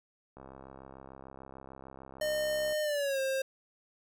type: click train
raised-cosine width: 1 ms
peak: -34 dBFS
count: 158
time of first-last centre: 0.37-2.724 s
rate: 66.7 Hz
type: tone with pitch glide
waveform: square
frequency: 609 to 533.2 Hz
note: D#5 to C5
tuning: -37 to +33 cents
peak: -30 dBFS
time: 2.21-3.42 s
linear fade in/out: 5 ms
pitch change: -230 cents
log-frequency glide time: 2.82-3.2 s
effects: none